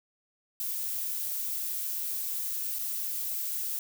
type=noise with dropouts; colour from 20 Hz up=violet; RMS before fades=-33 dBFS; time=0.6-3.79 s; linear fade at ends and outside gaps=1 ms; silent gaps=2.786-2.791 s; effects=none